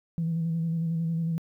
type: tone with vibrato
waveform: sine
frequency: 164.81 Hz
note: E3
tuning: in tune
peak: -24 dBFS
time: 0.18-1.38 s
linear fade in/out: 0 ms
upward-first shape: square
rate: 11 Hz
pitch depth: 26 cents each way
effects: tanh soft clip ceiling -21 dBFS + 11-bit